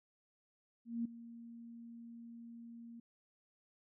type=tone with ADSR envelope; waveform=sine; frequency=233.1 Hz; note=A#3; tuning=in tune; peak=-33 dBFS; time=0.85-3 s; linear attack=200 ms; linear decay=7 ms; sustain=-16 dB; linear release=5 ms; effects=none